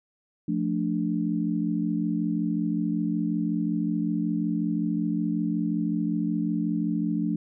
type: chord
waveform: sine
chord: D minor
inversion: first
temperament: equal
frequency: 174.61 / 220 / 293.7 Hz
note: F3 / A3 / D4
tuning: 0 / 0 / 0 cents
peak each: -28 dBFS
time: 0.48-7.36 s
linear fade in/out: 5 ms
effects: none